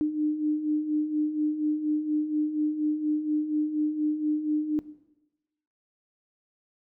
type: beating tone pair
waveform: sine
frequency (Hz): 300 / 304.2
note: D4 / D#4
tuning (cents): +37 / -39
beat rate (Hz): 4.2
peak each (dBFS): -30 / -25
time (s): 0.01-4.79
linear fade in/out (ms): 0
effects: noise-tail reverb RT60 1.0 s tail -17 dB re dry